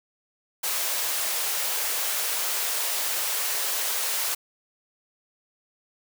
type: high-pass noise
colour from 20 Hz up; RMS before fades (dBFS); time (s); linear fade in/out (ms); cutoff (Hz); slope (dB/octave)
white; -27; 0.63-4.35; 10; 440; 24
effects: none